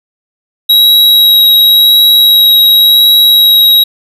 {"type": "tone with vibrato", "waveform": "square", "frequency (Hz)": 3846, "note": "B7", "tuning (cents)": -47, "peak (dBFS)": -3, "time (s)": [0.69, 3.84], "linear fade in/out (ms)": 10, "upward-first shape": "sine", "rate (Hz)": 0.92, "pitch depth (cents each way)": 8, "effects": []}